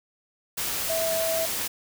sine tone in noise, 653 Hz, E5, 17 cents flat, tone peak -25 dBFS, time 0.89-1.46 s, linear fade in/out 10 ms, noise white, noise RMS -29 dBFS, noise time 0.57-1.68 s, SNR +1 dB, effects none

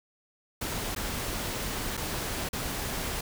pink noise with dropouts, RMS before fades -33 dBFS, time 0.61-3.21 s, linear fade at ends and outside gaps 5 ms, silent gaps 0.95-0.961 / 1.97-1.974 / 2.49-2.53 s, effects none

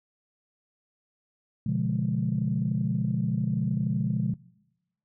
sine chord, B diminished seventh, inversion none, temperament equal with one note detuned, 123.47 / 144.31 / 174.61 / 207.7 Hz, B2 / D3 / F3 / Ab3, 0 / -30 / 0 / 0 cents, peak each -29 dBFS, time 1.66-4.34 s, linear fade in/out 5 ms, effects noise-tail reverb RT60 1.0 s tail -23 dB re dry + tanh soft clip ceiling -15 dBFS

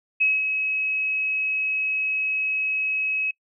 sine tone with ADSR envelope, 2560 Hz, D#7, 49 cents sharp, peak -16 dBFS, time 0.2-3.31 s, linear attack 15 ms, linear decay 200 ms, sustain -6 dB, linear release 5 ms, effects noise-tail reverb RT60 0.1 s tail -26 dB re dry

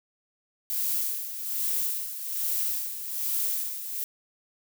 violet noise with tremolo, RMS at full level -27 dBFS, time 0.7-4.04 s, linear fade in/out 0 ms, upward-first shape sine, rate 1.2 Hz, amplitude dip 65%, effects none

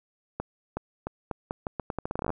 accelerating click train, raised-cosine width 1 ms, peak -16 dBFS, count 19, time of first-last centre 0.4-2.303 s, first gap 370 ms, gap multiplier 0.81, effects none

